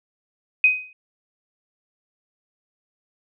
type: tone with exponential decay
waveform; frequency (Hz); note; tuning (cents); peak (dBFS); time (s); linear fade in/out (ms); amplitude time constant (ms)
sine; 2509; D#7; +14; -9; 0.64-0.93; 2; 62
effects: none